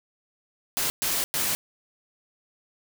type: noise bursts at uneven times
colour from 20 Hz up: white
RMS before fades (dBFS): -26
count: 3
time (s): 0.77-0.9 / 1.02-1.24 / 1.34-1.55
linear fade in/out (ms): 0
effects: none